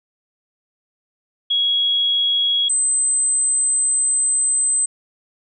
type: tone pair in turn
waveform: sine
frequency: 3322 / 8166 Hz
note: G#7 / C9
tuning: 0 / -43 cents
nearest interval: octave + major third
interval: 1557 cents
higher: second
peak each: -15 / -15 dBFS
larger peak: neither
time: 1.5-2.69 / 2.69-4.86 s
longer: second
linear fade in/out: 10 ms
effects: none